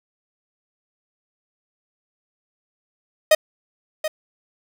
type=tone with echo; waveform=45% pulse; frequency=622.3 Hz; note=D#5; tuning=in tune; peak=-10 dBFS; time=3.31-3.35 s; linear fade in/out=5 ms; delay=730 ms; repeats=1; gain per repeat=-11 dB; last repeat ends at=4.08 s; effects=8-bit